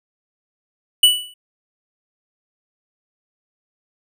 square tone with exponential decay, 2960 Hz, F#7, in tune, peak -6 dBFS, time 1.03-1.34 s, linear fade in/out 5 ms, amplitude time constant 67 ms, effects none

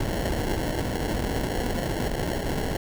pink noise with sample-and-hold, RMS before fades -27 dBFS, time 0-2.77 s, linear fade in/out 5 ms, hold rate 1225 Hz, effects none

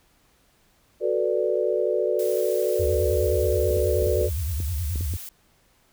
sine chord, B minor seventh, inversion second, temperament equal, 370 / 440 / 493.9 / 587.3 Hz, F#4 / A4 / B4 / D5, 0 / 0 / 0 / 0 cents, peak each -26 dBFS, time 1-4.3 s, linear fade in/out 50 ms
blue noise, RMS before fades -38 dBFS, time 2.19-5.29 s, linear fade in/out 2 ms
sine tone with vibrato, 79.7 Hz, D#2, 42 cents sharp, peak -24 dBFS, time 2.79-5.17 s, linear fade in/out 10 ms, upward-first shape sine, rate 9.5 Hz, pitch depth 280 cents each way
clicks, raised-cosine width 3 ms, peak -23 dBFS, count 9, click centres 3.708 / 3.77 / 4.022 / 4.067 / 4.214 / 4.602 / 4.958 / 5.009 / 5.138 s
effects pink hiss -62 dBFS RMS until 5.92 s

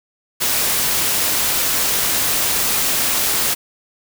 white noise, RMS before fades -18 dBFS, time 0.4-3.55 s, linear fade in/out 20 ms, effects none

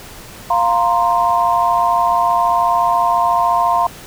sine chord, F suspended fourth, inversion none, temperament equal, 698.5 / 932.3 / 1046.5 Hz, F5 / Bb5 / C6, 0 / 0 / 0 cents, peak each -16 dBFS, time 0.5-3.87 s, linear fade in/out 5 ms, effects pink hiss -36 dBFS RMS until 4.06 s

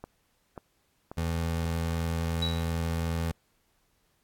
click train, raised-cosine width 1 ms, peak -25 dBFS, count 4, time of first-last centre 0.04-1.653 s, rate 1.86 Hz
25% pulse tone, 82.8 Hz, E2, 8 cents sharp, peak -24 dBFS, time 1.17-3.32 s, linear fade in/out 10 ms
sine tone with exponential decay, 3900 Hz, B7, 23 cents flat, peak -26 dBFS, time 2.42-2.74 s, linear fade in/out 5 ms, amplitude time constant 69 ms
effects pink hiss -71 dBFS RMS until 4.23 s + AAC 64 kbps

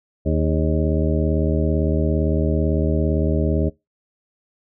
harmonic tone with a mistuned harmonic, 77.78 Hz, D#2, in tune, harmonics 1 / 2 / 3 / 4 / 5 / 7 / 8, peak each -20 / -23 / -25 / -26 / -27 / -28 / -29 dBFS, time 0.25-3.7 s, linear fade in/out 20 ms, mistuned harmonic 5, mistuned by +83 cents, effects noise-tail reverb RT60 0.2 s tail -22 dB re dry

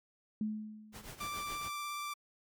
sine tone with exponential decay, 214.5 Hz, A3, 44 cents flat, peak -30 dBFS, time 0.41-1.24 s, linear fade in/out 2 ms, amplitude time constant 180 ms
pink noise with tremolo, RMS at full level -45 dBFS, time 0.92-1.71 s, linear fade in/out 50 ms, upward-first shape triangle, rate 7.1 Hz, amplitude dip 80%
sawtooth tone with vibrato, 1174.7 Hz, D6, in tune, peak -34 dBFS, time 1.2-2.14 s, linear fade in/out 10 ms, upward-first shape triangle, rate 17 Hz, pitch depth 14 cents each way
effects MP3 96 kbps

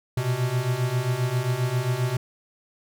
square beating tone pair, 120.4 / 127.9 Hz, B2 / C3, -44 / -39 cents, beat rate 7.5 Hz, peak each -28 / -25 dBFS, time 0.17-2.17 s, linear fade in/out 5 ms, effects none

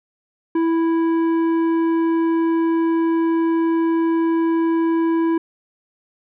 sine tone with tanh clipping, 329.6 Hz, E4, in tune, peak -17 dBFS, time 0.55-5.38 s, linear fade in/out 5 ms, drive 10 dB, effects none

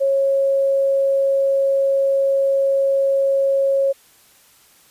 sine tone, 547 Hz, C#5, 23 cents flat, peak -14 dBFS, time 0-3.93 s, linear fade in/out 20 ms, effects white hiss -52 dBFS RMS until 4.9 s + resampled to 32000 Hz

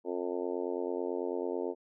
harmonic tone, 89.1 Hz, F2, 35 cents sharp, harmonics 3 / 4 / 5 / 6 / 7 / 8 / 9 / 10, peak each -40 / -36 / -36 / -41 / -43 / -50 / -52 / -47 dBFS, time 0.04-1.75 s, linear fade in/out 50 ms, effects none

